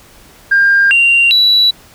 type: tone with pitch steps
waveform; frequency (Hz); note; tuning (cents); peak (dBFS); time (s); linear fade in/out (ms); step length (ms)
sine; 1602 / 2767 / 3934; G6 / F7 / B7; +37 / -17 / -7; -5; 0.51-1.71; 10; 400
effects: tanh soft clip ceiling -2 dBFS + pink hiss -42 dBFS RMS until 1.94 s